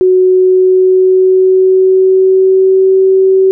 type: tone with pitch glide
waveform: sine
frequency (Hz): 370 to 380.8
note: F#4 to F#4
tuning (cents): 0 to +50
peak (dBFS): -4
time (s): 0.01-3.51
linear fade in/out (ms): 0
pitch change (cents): +50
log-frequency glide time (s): 0.18-2.98
effects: none